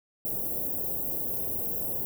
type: band-stop noise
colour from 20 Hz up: white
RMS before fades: -31 dBFS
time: 0.25-2.05 s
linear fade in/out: 0 ms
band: 610 to 14000 Hz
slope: 24 dB/octave
effects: none